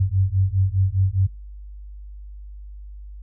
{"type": "beating tone pair", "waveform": "sine", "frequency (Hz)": [93.2, 98.1], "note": ["F#2", "G2"], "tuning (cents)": [13, 2], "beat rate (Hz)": 4.9, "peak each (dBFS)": -20, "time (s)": [0, 1.27], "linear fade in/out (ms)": 10, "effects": ["noise-tail reverb RT60 0.2 s tail -21 dB re dry", "added 50 Hz sine -35 dBFS peak until 3.22 s"]}